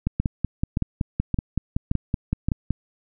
two click trains, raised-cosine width 5 ms, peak -9 / -9 dBFS, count 15 / 5, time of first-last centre 0.07-2.707 / 0.2-2.486 s, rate 5.31 / 1.75 Hz, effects none

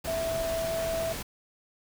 sine tone in noise, 658 Hz, E5, 3 cents flat, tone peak -28 dBFS, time 0.07-1.13 s, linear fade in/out 10 ms, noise pink, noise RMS -36 dBFS, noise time 0.04-1.23 s, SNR +5 dB, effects none

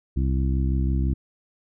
harmonic tone, 66 Hz, C2, 16 cents sharp, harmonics 1 / 2 / 3 / 4 / 5, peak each -21 / -27 / -31 / -33 / -35 dBFS, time 0.16-1.14 s, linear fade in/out 10 ms, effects none

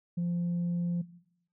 sine tone, 173.6 Hz, F3, 10 cents flat, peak -26 dBFS, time 0.17-1.02 s, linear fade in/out 10 ms, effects noise-tail reverb RT60 0.8 s tail -19 dB re dry + tanh soft clip ceiling -26 dBFS

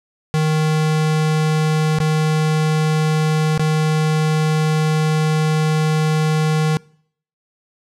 square tone with dropouts, 155.56 Hz, D#3, in tune, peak -15 dBFS, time 0.34-6.77 s, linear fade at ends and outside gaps 0 ms, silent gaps 1.986-2.002 / 3.577-3.595 s, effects noise-tail reverb RT60 0.6 s tail -24 dB re dry + low-pass 9000 Hz 12 dB/octave

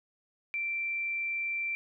sine tone, 2349 Hz, D7, in tune, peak -30 dBFS, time 0.54-1.75 s, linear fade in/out 0 ms, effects none

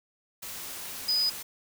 sine tone in noise, 4978 Hz, D#8, in tune, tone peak -23 dBFS, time 1.08-1.3 s, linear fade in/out 10 ms, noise white, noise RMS -39 dBFS, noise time 0.42-1.43 s, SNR +13 dB, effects none

